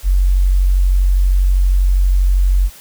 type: tone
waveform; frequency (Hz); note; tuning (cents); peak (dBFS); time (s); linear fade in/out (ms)
sine; 46.25; F#1; 0; -9; 0.03-2.7; 50
effects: white hiss -40 dBFS RMS until 2.8 s